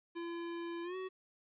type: tone with pitch glide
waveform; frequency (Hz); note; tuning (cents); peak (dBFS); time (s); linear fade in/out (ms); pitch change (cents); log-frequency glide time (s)
square; 339.8 to 374.9; F4 to F#4; -47 to +23; -40; 0.15-1.09; 20; +170; 0.83-0.96
effects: resampled to 8000 Hz + 12-bit